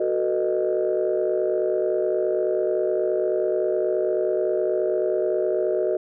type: chord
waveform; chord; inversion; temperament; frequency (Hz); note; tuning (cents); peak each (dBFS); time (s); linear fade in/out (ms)
sine; B dominant seventh; second; just; 370.4 / 444.5 / 493.9 / 617.4; F#4 / A4 / B4 / D#5; +2 / +18 / 0 / -14; -23 / -26 / -28 / -24; 0-5.97; 5
effects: tanh soft clip ceiling -12 dBFS